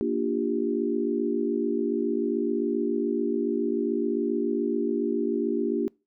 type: chord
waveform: sine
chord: G minor seventh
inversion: first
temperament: equal with one note detuned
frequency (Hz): 233.1 / 293.7 / 349.2 / 396.3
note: Bb3 / D4 / F4 / G4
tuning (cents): 0 / 0 / 0 / +19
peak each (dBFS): -29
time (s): 0.01-5.88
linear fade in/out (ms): 0
effects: noise-tail reverb RT60 0.3 s tail -26 dB re dry